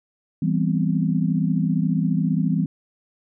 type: chord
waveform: sine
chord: C major seventh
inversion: first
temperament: equal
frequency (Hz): 164.81 / 196 / 246.9 / 261.6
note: E3 / G3 / B3 / C4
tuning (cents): 0 / 0 / 0 / 0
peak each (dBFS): -21 / -23 / -27 / -27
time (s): 0.42-2.66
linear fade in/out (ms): 5
effects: none